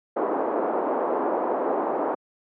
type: band-pass noise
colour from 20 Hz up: pink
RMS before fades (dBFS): -25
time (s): 0.16-2.15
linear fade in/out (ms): 10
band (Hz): 310 to 1000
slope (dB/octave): 24
effects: high-pass 200 Hz 12 dB/octave